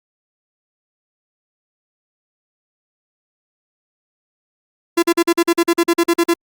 45% pulse tone bursts, 340 Hz, F4, 46 cents flat, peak -11 dBFS, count 14, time 4.97-6.34 s, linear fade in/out 10 ms, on 57 ms, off 44 ms, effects Opus 48 kbps

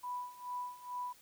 sine tone with tremolo, 987.8 Hz, B5, in tune, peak -36 dBFS, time 0.03-1.13 s, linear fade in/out 10 ms, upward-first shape sine, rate 2.3 Hz, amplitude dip 85%, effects white hiss -62 dBFS RMS until 1.21 s

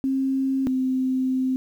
sine tone pair in turn, 267.2 / 259.6 Hz, C4 / C4, +36 / -13 cents, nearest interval unison, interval 49 cents, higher first, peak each -20 dBFS, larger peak neither, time 0.04-0.67 / 0.67-1.56 s, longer second, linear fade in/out 0 ms, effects 9-bit

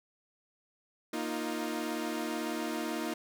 sawtooth chord, Bb suspended fourth, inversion none, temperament equal with one note detuned, 235.1 / 311.1 / 349.2 Hz, Bb3 / Eb4 / F4, +15 / 0 / 0 cents, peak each -34 / -32 / -35 dBFS, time 1.13-3.14 s, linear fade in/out 5 ms, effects none

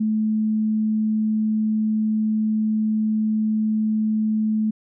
sine tone, 216.6 Hz, A3, 27 cents flat, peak -18 dBFS, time 0-4.71 s, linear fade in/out 10 ms, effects none

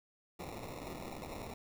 violet noise with sample-and-hold, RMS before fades -45 dBFS, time 0.39-1.54 s, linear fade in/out 5 ms, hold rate 1575 Hz, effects none

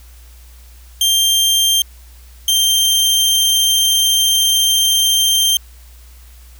sawtooth tone pair in turn, 3172 / 3157 Hz, G7 / G7, +20 / +12 cents, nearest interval unison, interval 8 cents, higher first, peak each -8 dBFS, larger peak neither, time 1.01-1.82 / 2.48-5.57 s, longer second, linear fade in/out 2 ms, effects added 60 Hz sine -38 dBFS peak until 6.59 s + white hiss -48 dBFS RMS until 6.59 s

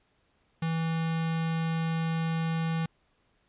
square tone with notch filter, 163.3 Hz, E3, 16 cents flat, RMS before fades -29 dBFS, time 0.62-2.86 s, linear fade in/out 5 ms, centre 420 Hz, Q 1.4, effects pink hiss -70 dBFS RMS until 3.48 s + resampled to 8000 Hz

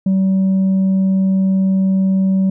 sine tone with tanh clipping, 191 Hz, G3, 45 cents flat, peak -12 dBFS, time 0.06-2.5 s, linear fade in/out 5 ms, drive 2 dB, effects none

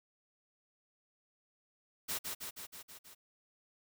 white noise with echo, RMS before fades -37 dBFS, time 2.08-2.19 s, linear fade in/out 20 ms, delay 160 ms, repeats 6, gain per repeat -3 dB, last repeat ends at 3.15 s, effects none

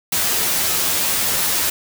white noise with comb filter, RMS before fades -19 dBFS, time 0.12-1.7 s, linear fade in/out 5 ms, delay 11 ms, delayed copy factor +0.8, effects none

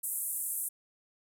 pink band-pass noise, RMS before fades -35 dBFS, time 0.03-0.69 s, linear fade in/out 10 ms, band 8600 to 14000 Hz, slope 48 dB/octave, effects none

